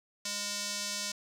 square tone with band-pass filter, 204.4 Hz, G#3, 27 cents flat, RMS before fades -36 dBFS, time 0.25-1.12 s, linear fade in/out 5 ms, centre 5800 Hz, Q 1.7, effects none

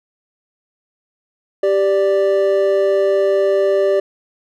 triangle tone pair together, 392.2 / 587.3 Hz, G4 / D5, +1 / 0 cents, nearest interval perfect fifth, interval 699 cents, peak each -13 dBFS, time 1.63-4 s, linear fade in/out 5 ms, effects none

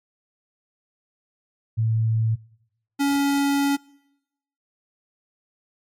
sine / square tone pair in turn, 111.8 / 281.1 Hz, A2 / C#4, +28 / +24 cents, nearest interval octave + major third, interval 1596 cents, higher second, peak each -18 / -19 dBFS, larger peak first, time 1.77-2.36 / 2.99-3.77 s, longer second, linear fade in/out 20 ms, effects noise-tail reverb RT60 0.9 s tail -25 dB re dry + MP3 64 kbps

